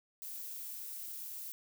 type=noise; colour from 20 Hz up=violet; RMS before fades=-44 dBFS; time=0.22-1.52 s; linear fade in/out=0 ms; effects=none